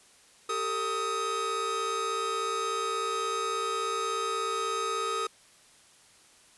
45% pulse tone cluster, 393.4 / 449.9 / 1260 Hz, G4 / A4 / D#6, +6 / +39 / +21 cents, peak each -37 / -35 / -30 dBFS, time 0.49-5.27 s, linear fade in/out 5 ms, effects white hiss -58 dBFS RMS until 6.57 s + resampled to 24000 Hz

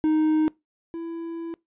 triangle tone pair in turn, 311 / 332.8 Hz, D#4 / E4, -1 / +17 cents, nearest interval minor second, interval 118 cents, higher second, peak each -16 / -28 dBFS, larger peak first, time 0.04-0.48 / 0.94-1.54 s, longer second, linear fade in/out 0 ms, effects noise-tail reverb RT60 0.2 s tail -23 dB re dry + resampled to 8000 Hz

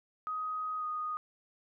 sine tone with pitch glide, 1255 to 1238.4 Hz, D#6 to D#6, +15 to -9 cents, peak -33 dBFS, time 0.27-1.17 s, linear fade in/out 0 ms, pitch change -24 cents, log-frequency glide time 0.78-0.84 s, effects none

